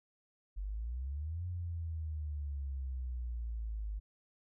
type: exponential two-way sweep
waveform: sine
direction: up then down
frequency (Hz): 46.25 to 89.9 to 50.9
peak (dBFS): -36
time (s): 0.56-4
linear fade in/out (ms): 20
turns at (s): 1.46
effects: none